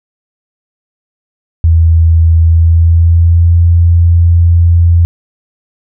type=tone with pitch glide; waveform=sine; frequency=82.1 to 85.14 Hz; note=E2 to F2; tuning=-6 to -44 cents; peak=-3 dBFS; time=1.64-5.05 s; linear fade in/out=0 ms; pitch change=+62 cents; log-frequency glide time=2.4-3.55 s; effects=none